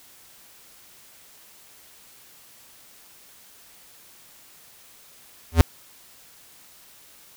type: tone with exponential growth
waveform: square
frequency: 82.41 Hz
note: E2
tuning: in tune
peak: -6 dBFS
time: 5.52-5.61 s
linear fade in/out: 0 ms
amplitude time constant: 19 ms
effects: white hiss -51 dBFS RMS until 7.36 s